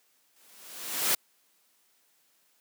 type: noise with exponential growth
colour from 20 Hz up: white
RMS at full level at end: -23 dBFS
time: 0.36-1.15 s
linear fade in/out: 5 ms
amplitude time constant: 170 ms
effects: white hiss -68 dBFS RMS until 2.6 s + high-pass 200 Hz 12 dB/octave